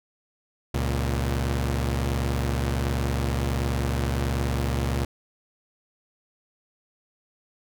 sawtooth tone pair together, 69.3 / 117.22 Hz, C#2 / A#2, 0 / +10 cents, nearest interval major sixth, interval 910 cents, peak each -21 / -24 dBFS, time 0.74-5.05 s, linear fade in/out 5 ms, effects none

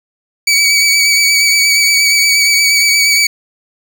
20% pulse tone with vibrato, 2274 Hz, C#7, 44 cents sharp, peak -3 dBFS, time 0.47-3.27 s, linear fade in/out 5 ms, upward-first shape triangle, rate 8.5 Hz, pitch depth 32 cents each way, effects none

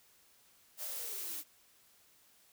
blue noise with high-pass filter sweep, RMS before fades -41 dBFS, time 0.77-1.44 s, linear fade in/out 50 ms, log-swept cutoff 640 to 280 Hz, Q 8.7, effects white hiss -66 dBFS RMS until 2.52 s

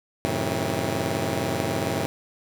10% pulse chord, F# diminished seventh, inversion none, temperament just, 92.5 / 111 / 133.2 / 159.84 Hz, F#2 / A2 / C3 / Eb3, 0 / +16 / +31 / +47 cents, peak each -22 dBFS, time 0.25-2.06 s, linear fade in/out 0 ms, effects none

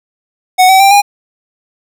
square tone with pitch steps, 740 / 763.4 / 787.6 / 812.6 Hz, F#5 / G5 / G5 / G#5, 0 / -46 / +8 / -38 cents, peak -4 dBFS, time 0.58-1.02 s, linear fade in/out 20 ms, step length 110 ms, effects none

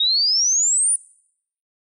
sine exponential sweep, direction up, 3700 to 9700 Hz, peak -15 dBFS, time 0-0.96 s, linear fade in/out 5 ms, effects noise-tail reverb RT60 0.7 s tail -22 dB re dry

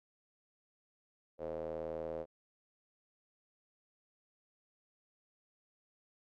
square tone with band-pass filter, 40.16 Hz, E1, 44 cents flat, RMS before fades -41 dBFS, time 1.38-2.26 s, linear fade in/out 50 ms, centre 530 Hz, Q 5.4, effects none

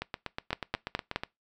two click trains, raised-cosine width 0.3 ms, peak -12 / -17 dBFS, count 4 / 11, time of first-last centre 0.53-1.16 / 0.02-1.235 s, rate 4.76 / 8.23 Hz, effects noise-tail reverb RT60 0.2 s tail -22 dB re dry

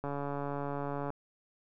click train, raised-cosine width 1 ms, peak -23 dBFS, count 152, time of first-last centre 0.04-1.103 s, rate 142 Hz, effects none

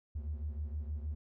triangle beating tone pair, 73.1 / 79.5 Hz, D2 / D#2, -7 / +38 cents, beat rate 6.4 Hz, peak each -34 / -39 dBFS, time 0.15-1.15 s, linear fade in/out 10 ms, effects tanh soft clip ceiling -31 dBFS

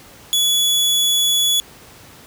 sawtooth tone, 3400 Hz, G#7, 40 cents sharp, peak -11 dBFS, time 0.33-1.6 s, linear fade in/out 0 ms, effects pink hiss -43 dBFS RMS until 2.26 s + high-pass 60 Hz 12 dB/octave

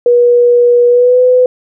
sine tone with pitch glide, 483.1 to 502.7 Hz, B4 to B4, -38 to +31 cents, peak -4 dBFS, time 0.06-1.46 s, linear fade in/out 2 ms, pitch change +69 cents, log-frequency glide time 0.88-1.21 s, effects none

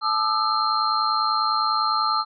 sine tone cluster, 867 / 1204 / 1314 / 4176 Hz, A5 / D6 / E6 / C8, -26 / +43 / -6 / -4 cents, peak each -27 / -23 / -24 / -27 dBFS, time 0.01-2.25 s, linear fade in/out 50 ms, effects none

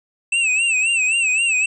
square tone with vibrato, 2637 Hz, E7, in tune, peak -16 dBFS, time 0.32-1.66 s, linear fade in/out 5 ms, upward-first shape sine, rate 3.8 Hz, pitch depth 100 cents each way, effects resampled to 24000 Hz

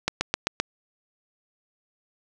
click train, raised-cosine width 0.2 ms, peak -5 dBFS, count 5, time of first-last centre 0.08-0.6 s, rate 7.69 Hz, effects none

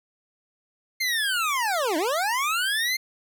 25% pulse linear two-way sweep, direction down then up, 2121 to 290.9 to 2121 Hz, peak -19 dBFS, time 1-2.97 s, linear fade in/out 10 ms, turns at 1.97 s, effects none

